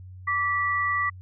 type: tone pair together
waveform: sine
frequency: 1163.8 / 1955 Hz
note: D6 / B6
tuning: -16 / -18 cents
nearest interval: major sixth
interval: 898 cents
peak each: -25 dBFS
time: 0.27-1.1 s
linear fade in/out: 10 ms
effects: added 92 Hz sine -40 dBFS peak until 1.21 s